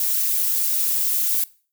violet noise with flanger, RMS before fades -21 dBFS, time 0-1.44 s, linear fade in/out 2 ms, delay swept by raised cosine 1.8 to 3.2 ms, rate 2.8 Hz, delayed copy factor +0.55, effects noise-tail reverb RT60 0.4 s tail -21 dB re dry

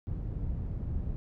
white low-pass noise, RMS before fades -34 dBFS, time 0.07-1.16 s, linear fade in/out 0 ms, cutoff 100 Hz, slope 12 dB/octave, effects none

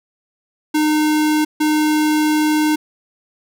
square tone bursts at uneven times, 305.5 Hz, D#4, 32 cents flat, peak -14 dBFS, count 2, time 0.74-1.45 / 1.6-2.76 s, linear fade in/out 10 ms, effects none

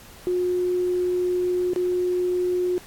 sine tone with dropouts, 360 Hz, F#4, 47 cents flat, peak -20 dBFS, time 0.27-2.78 s, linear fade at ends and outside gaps 0 ms, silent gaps 1.734-1.761 s, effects pink hiss -46 dBFS RMS until 2.86 s + AAC 64 kbps

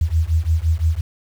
sine beating tone pair, 78 / 83.8 Hz, D#2 / E2, +5 / +29 cents, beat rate 5.8 Hz, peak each -18 dBFS, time 0.01-1.01 s, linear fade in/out 5 ms, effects 7-bit

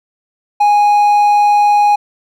triangle tone, 827 Hz, G#5, 8 cents flat, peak -5 dBFS, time 0.6-1.96 s, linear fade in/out 10 ms, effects none

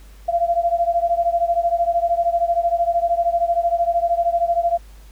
sine beating tone pair, 681 / 694 Hz, F5 / F5, -44 / -11 cents, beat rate 13 Hz, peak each -18 / -20 dBFS, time 0.28-4.78 s, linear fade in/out 10 ms, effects added 50 Hz sine -40 dBFS peak until 5.11 s + pink hiss -52 dBFS RMS until 5.11 s

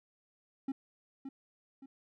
triangle tone with echo, 270 Hz, C#4, 45 cents flat, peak -30 dBFS, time 0.68-0.72 s, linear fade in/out 5 ms, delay 570 ms, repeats 2, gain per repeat -8 dB, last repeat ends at 1.86 s, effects none

